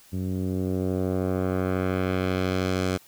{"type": "tone with low-pass filter sweep", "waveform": "10% pulse", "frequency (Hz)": 92.9, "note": "F#2", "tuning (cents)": 7, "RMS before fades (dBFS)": -26, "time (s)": [0.12, 2.98], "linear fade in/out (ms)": 20, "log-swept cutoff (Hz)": [190, 8400], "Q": 0.86, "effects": ["white hiss -54 dBFS RMS until 3.07 s"]}